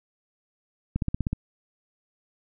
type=click train; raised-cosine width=5 ms; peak=-13 dBFS; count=7; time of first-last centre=0.96-1.33 s; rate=16.2 Hz; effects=none